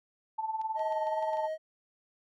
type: tone with tremolo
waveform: sine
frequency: 880 Hz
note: A5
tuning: in tune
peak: -28 dBFS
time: 0.38-1.48 s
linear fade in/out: 10 ms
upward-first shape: sine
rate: 19 Hz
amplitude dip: 70%
type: clicks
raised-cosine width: 0.2 ms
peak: -36 dBFS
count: 7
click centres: 0.615 / 0.794 / 0.924 / 1.07 / 1.226 / 1.333 / 1.371 s
type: tone with vibrato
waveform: triangle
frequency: 629 Hz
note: D#5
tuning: 19 cents sharp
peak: -30 dBFS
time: 0.75-1.58 s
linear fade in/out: 50 ms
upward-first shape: sine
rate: 2.6 Hz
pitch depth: 10 cents each way
effects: none